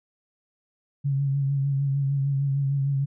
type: tone with vibrato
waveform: sine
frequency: 138.59 Hz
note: C#3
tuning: in tune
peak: -21 dBFS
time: 1.04-3.06 s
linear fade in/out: 20 ms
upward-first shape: triangle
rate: 6.6 Hz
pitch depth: 42 cents each way
effects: none